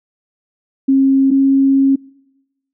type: tone pair in turn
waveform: sine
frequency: 270 / 271.6 Hz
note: C#4 / C#4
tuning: -45 / -35 cents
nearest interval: unison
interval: 10 cents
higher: second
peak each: -8 dBFS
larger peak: neither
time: 0.88-1.31 / 1.31-1.96 s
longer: second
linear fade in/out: 10 ms
effects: noise-tail reverb RT60 1.0 s tail -26 dB re dry